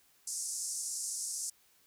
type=band-pass noise; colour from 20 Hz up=white; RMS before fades=-38 dBFS; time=0.27-1.5 s; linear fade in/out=5 ms; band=5400 to 10000 Hz; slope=48 dB/octave; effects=white hiss -67 dBFS RMS until 1.86 s